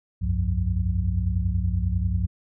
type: tone cluster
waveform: sine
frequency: 64 / 85.6 / 95.9 / 177.8 Hz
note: C2 / F2 / G2 / F3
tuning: -38 / -34 / -37 / +31 cents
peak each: -25 / -28 / -25 / -31 dBFS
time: 0.21-2.27 s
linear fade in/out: 20 ms
effects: none